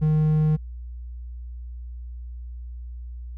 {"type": "tone", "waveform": "triangle", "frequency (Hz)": 154.3, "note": "D#3", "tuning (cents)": -14, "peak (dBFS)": -15, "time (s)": [0.01, 0.57], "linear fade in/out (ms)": 20, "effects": ["added 60 Hz sine -33 dBFS peak until 3.37 s"]}